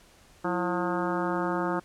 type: harmonic tone with a mistuned harmonic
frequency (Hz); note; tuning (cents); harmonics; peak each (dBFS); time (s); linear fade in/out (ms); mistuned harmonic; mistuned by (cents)
179.2; F3; +45; 1 / 2 / 3 / 4 / 5 / 6 / 7 / 8 / 9; -33 / -30 / -35 / -36 / -34 / -38 / -35 / -39 / -42; 0.44-1.8; 10; 2; -93
effects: pink hiss -57 dBFS RMS until 1.84 s + low-pass 11000 Hz 12 dB/octave